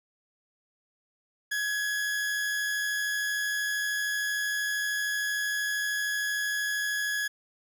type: tone pair together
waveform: 40% pulse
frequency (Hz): 1589 / 1682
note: G6 / G#6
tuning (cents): +23 / +22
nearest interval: minor second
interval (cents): 99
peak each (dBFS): -39 / -27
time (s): 1.51-7.28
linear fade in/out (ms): 10
effects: none